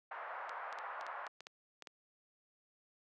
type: band-pass noise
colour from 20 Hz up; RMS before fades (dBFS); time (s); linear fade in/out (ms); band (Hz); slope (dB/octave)
pink; -45; 0.11-1.28; 5; 710 to 1600; 24
type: clicks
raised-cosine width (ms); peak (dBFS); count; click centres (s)
0.2; -31; 10; 0.494 / 0.727 / 0.787 / 1.011 / 1.066 / 1.267 / 1.406 / 1.469 / 1.823 / 1.872
effects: high-pass 400 Hz 12 dB/octave